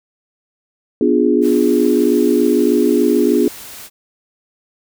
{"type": "chord", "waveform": "sine", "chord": "B diminished seventh", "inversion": "none", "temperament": "equal with one note detuned", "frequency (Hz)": [246.9, 293.7, 352.1, 415.3], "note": ["B3", "D4", "F4", "Ab4"], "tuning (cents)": [0, 0, 14, 0], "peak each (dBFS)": -16, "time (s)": [1.01, 3.48], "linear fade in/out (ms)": 2}
{"type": "noise", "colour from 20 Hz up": "white", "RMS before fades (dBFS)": -34, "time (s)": [1.41, 3.9], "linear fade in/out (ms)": 50}
{"effects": []}